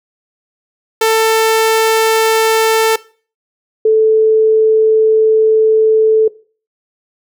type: tone pair in turn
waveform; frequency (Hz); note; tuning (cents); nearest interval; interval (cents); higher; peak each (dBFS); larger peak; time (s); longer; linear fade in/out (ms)
sawtooth / sine; 444.8 / 438.4; A4 / A4; +19 / -6; unison; 25; first; -5 / -6; first; 1.01-2.96 / 3.85-6.28; second; 5
effects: noise-tail reverb RT60 0.4 s tail -20 dB re dry